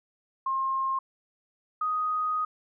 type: tone pair in turn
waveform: sine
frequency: 1066 / 1248 Hz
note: C6 / D#6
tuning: +32 / +5 cents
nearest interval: minor third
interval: 273 cents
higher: second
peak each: -25 dBFS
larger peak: neither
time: 0.46-0.99 / 1.81-2.45 s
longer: second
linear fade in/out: 5 ms
effects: none